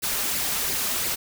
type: noise with flanger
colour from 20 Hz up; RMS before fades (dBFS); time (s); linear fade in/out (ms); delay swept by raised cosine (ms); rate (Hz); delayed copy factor
white; -26; 0.02-1.16; 20; 0.41 to 5.01; 2.9; +0.5
effects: none